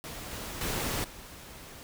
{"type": "noise with level steps", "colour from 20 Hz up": "pink", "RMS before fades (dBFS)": [-41, -39, -32, -47], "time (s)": [0.04, 1.83], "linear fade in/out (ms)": 0, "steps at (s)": [0.31, 0.61, 1.04], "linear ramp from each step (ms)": 2, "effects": []}